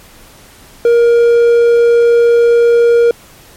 triangle tone, 470.8 Hz, A#4, 17 cents sharp, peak -3 dBFS, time 0.85-3.11 s, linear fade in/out 2 ms, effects pink hiss -40 dBFS RMS until 3.56 s + MP3 64 kbps

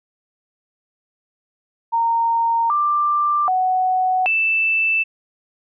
sine tone with pitch steps, 923 / 1183 / 743 / 2647 Hz, A#5 / D6 / F#5 / E7, -17 / +12 / +7 / +7 cents, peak -15 dBFS, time 1.92-5.04 s, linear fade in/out 20 ms, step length 780 ms, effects none

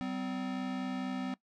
square tone pair together, 192 / 256.3 Hz, G3 / C4, -36 / -36 cents, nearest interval perfect fourth, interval 500 cents, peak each -40 / -36 dBFS, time 0.01-1.34 s, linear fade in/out 0 ms, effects noise-tail reverb RT60 0.1 s tail -20 dB re dry + low-pass 4000 Hz 12 dB/octave

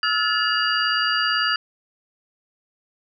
sine tone cluster, 1302 / 1420 / 1725 / 2856 / 4735 Hz, E6 / F6 / A6 / F7 / D8, -22 / +28 / -35 / +38 / +13 cents, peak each -25 dBFS, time 0.03-1.56 s, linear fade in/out 2 ms, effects none

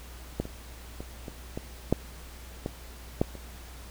clicks, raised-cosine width 2 ms, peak -14 / -26 / -24 / -24 / -20 / -8 / -17 / -9 / -29 dBFS, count 9, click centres 0.4 / 0.454 / 1.005 / 1.282 / 1.575 / 1.926 / 2.661 / 3.215 / 3.353 s, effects added 60 Hz sine -44 dBFS peak until 3.9 s + pink hiss -49 dBFS RMS until 3.9 s

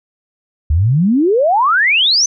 sine exponential sweep, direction up, 70 to 6272 Hz, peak -9 dBFS, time 0.7-2.26 s, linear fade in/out 5 ms, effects none

